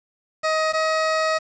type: tone pair in turn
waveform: 20% pulse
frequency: 630 / 633.5 Hz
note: D#5 / D#5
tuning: +21 / +31 cents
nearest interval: unison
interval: 10 cents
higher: second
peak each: -14 dBFS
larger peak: neither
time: 0.43-0.73 / 0.73-1.39 s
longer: second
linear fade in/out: 20 ms
effects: resampled to 16000 Hz + 7-bit